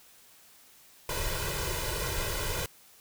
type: noise with comb filter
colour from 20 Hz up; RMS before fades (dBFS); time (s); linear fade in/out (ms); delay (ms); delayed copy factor
pink; -32; 1.09-2.66; 2; 2; +1
effects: white hiss -57 dBFS RMS until 3 s